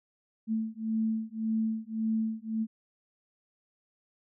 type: beating tone pair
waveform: sine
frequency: 220.5 / 222.3 Hz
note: A3 / A3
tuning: +4 / +18 cents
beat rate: 1.8 Hz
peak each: -31 dBFS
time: 0.47-2.67 s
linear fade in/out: 50 ms
effects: none